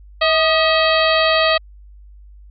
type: harmonic tone with a mistuned harmonic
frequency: 642 Hz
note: E5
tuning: 46 cents flat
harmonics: 1 / 2 / 3 / 4 / 5 / 6 / 7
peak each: -16 / -19 / -21 / -22 / -23 / -24 / -24 dBFS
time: 0.21-1.58 s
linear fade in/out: 10 ms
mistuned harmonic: 2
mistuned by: -66 cents
effects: added 50 Hz sine -39 dBFS peak until 2.5 s